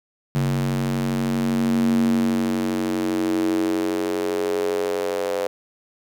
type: tone with high-pass filter sweep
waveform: square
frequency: 46.25 Hz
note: F#1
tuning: in tune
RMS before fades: -22 dBFS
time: 0.35-5.47 s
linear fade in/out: 0 ms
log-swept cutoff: 160 to 500 Hz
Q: 6.1
effects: none